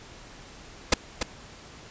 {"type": "noise with echo", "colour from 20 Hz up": "pink", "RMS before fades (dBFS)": -17, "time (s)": [0.92, 0.94], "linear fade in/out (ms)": 5, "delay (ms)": 290, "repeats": 1, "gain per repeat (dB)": -8, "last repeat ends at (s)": 1.23, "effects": ["pink hiss -47 dBFS RMS until 1.9 s", "resampled to 16000 Hz"]}